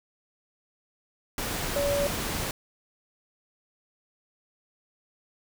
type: tone in noise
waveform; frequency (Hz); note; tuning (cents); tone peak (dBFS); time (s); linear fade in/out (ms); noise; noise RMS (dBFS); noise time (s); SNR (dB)
sine; 569; C#5; +45; -24; 1.76-2.07; 2; pink; -31; 1.38-2.51; +4
effects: none